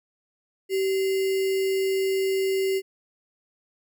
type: tone with sample-and-hold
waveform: sine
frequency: 384.8 Hz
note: G4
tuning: 32 cents flat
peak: -21 dBFS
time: 0.69-2.82 s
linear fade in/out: 50 ms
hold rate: 2450 Hz
effects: none